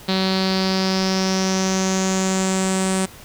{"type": "tone with low-pass filter sweep", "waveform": "sawtooth", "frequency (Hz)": 189.3, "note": "F#3", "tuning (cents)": 40, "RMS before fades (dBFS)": -20, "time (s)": [0.08, 3.06], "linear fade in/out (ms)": 10, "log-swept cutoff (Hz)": [4100, 8600], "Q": 5.8, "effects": ["pink hiss -42 dBFS RMS until 3.24 s"]}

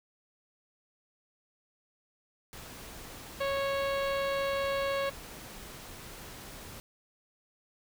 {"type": "noise", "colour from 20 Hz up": "pink", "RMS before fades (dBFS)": -46, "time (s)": [2.53, 6.8], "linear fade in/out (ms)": 0}
{"type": "harmonic tone", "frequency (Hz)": 552, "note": "C#5", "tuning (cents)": -7, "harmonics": [1, 2, 3, 4, 5, 6, 7, 8], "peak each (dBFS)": [-30, -36, -40, -42, -44, -46, -47, -48], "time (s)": [3.4, 5.1], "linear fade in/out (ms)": 10}
{"effects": []}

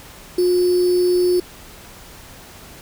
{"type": "tone with sample-and-hold", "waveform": "sine", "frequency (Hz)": 358.6, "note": "F4", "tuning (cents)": 46, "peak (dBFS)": -13, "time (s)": [0.38, 1.4], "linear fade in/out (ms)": 5, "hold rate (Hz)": 4900, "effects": ["pink hiss -41 dBFS RMS until 2.81 s"]}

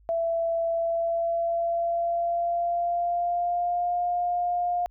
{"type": "tone with pitch glide", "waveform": "sine", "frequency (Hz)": [667, 706.7], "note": ["E5", "F5"], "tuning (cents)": [20, 20], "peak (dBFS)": -23, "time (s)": [0.09, 4.86], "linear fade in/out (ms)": 0, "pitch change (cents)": 100, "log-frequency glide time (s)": [0.67, 3.97], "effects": ["added 51 Hz sine -54 dBFS peak until 4.9 s"]}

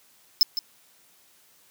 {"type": "tone with echo", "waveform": "square", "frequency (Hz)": 5240, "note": "E8", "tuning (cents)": -11, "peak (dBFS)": -14, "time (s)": [0.41, 0.43], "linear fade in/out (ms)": 0, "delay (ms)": 160, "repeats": 1, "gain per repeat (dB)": -11, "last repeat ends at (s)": 0.59, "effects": ["white hiss -59 dBFS RMS until 1.7 s", "high-pass 100 Hz 12 dB/octave"]}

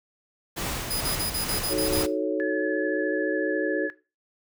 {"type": "noise with tremolo", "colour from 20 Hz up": "pink", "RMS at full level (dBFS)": -29, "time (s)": [0.56, 2.07], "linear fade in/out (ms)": 20, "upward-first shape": "triangle", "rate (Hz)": 2.3, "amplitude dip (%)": 45}
{"type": "tone bursts", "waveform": "15% pulse", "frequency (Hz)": 4978, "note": "D#8", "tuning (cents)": 0, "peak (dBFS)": -20, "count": 8, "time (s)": [0.9, 2.032], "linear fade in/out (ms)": 10, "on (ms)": 110, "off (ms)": 36}
{"type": "chord", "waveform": "sine", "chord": "D# half-diminished seventh", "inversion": "none", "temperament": "equal", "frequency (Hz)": [311.1, 370, 440, 554.4], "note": ["D#4", "F#4", "A4", "C#5"], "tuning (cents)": [0, 0, 0, 0], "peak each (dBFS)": -29, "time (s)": [1.68, 3.9], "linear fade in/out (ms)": 50}
{"type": "tone with vibrato", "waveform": "sine", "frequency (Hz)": 1711, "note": "A6", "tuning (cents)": -49, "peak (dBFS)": -29, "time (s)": [2.4, 3.9], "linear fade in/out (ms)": 0, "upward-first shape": "triangle", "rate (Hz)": 14, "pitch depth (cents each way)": 15}
{"effects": ["noise-tail reverb RT60 0.3 s tail -18 dB re dry"]}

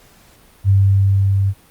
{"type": "tone with level ramp", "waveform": "sine", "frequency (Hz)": 98, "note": "G2", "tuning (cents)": 0, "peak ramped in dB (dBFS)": [-8, -13], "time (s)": [0.64, 1.54], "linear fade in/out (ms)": 50, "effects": ["pink hiss -49 dBFS RMS until 1.7 s", "Opus 48 kbps"]}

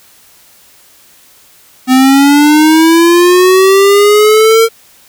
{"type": "linear sweep", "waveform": "square", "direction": "up", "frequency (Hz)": [253.9, 457.2], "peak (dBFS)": -4, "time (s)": [1.87, 4.69], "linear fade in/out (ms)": 50, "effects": ["white hiss -43 dBFS RMS until 5.08 s"]}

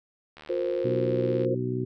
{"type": "click train", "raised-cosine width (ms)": 0.3, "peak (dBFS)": -29, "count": 83, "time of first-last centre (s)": [0.37, 1.448], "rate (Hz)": 76.1}
{"type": "chord", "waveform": "sine", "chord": "F suspended fourth", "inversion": "none", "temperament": "equal with one note detuned", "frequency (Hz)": [355.9, 466.2, 523.3], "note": ["F4", "Bb4", "C5"], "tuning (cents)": [33, 0, 0], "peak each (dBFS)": [-29, -32, -28], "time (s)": [0.49, 1.55], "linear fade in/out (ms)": 10}
{"type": "harmonic tone", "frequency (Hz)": 62.4, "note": "B1", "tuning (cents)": 19, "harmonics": [2, 3, 4, 5, 6], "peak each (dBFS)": [-30, -38, -33, -36, -31], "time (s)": [0.84, 1.85], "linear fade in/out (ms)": 10}
{"effects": []}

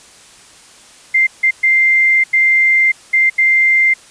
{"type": "tone bursts at uneven times", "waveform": "sine", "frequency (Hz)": 2093, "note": "C7", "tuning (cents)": 0, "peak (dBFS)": -8, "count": 6, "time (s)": [[1.14, 1.27], [1.43, 1.51], [1.63, 2.24], [2.33, 2.92], [3.13, 3.3], [3.38, 3.94]], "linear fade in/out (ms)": 10, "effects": ["white hiss -42 dBFS RMS until 4.1 s", "resampled to 22050 Hz"]}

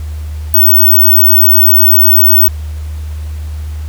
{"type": "tone", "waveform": "sine", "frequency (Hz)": 15804, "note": "B9", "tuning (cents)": 0, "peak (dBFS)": -3, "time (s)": [0.54, 2.48], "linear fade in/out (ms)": 2, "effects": ["added 76 Hz sine -18 dBFS peak until 3.88 s", "pink hiss -39 dBFS RMS until 3.88 s"]}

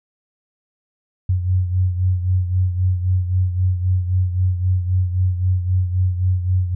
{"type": "beating tone pair", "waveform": "sine", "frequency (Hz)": [91.1, 94.9], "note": ["F#2", "F#2"], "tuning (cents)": [-26, 44], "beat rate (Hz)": 3.8, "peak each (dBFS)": [-16, -23], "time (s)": [1.29, 6.75], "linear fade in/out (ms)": 5, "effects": []}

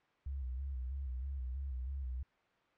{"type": "tone with vibrato", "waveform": "sine", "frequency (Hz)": 65.6, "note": "C2", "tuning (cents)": 5, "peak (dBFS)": -37, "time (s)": [0.26, 2.23], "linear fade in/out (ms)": 5, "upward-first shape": "square", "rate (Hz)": 3.1, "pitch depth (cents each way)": 74, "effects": ["white hiss -71 dBFS RMS until 2.77 s", "low-pass 2000 Hz 12 dB/octave"]}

